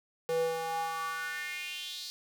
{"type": "tone with high-pass filter sweep", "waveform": "square", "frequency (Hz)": 163.3, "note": "E3", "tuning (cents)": -16, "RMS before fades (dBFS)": -35, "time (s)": [0.29, 2.1], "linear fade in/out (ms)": 0, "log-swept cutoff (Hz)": [420, 4500], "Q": 4.6, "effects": []}